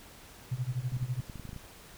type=tone with tremolo; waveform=sine; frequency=125.6 Hz; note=B2; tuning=30 cents sharp; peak=-27 dBFS; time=0.51-1.21 s; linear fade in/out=10 ms; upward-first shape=sine; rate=12 Hz; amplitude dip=90%
type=clicks; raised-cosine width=5 ms; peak=-30 dBFS; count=11; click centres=0.921 / 0.967 / 1.028 / 1.199 / 1.298 / 1.357 / 1.397 / 1.453 / 1.492 / 1.531 / 1.563 s
effects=pink hiss -52 dBFS RMS until 1.97 s